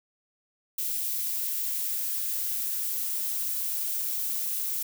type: noise with high-pass filter sweep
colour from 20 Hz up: violet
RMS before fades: -30 dBFS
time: 0.78-4.83 s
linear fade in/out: 5 ms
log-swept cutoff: 2300 to 460 Hz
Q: 1.1
effects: none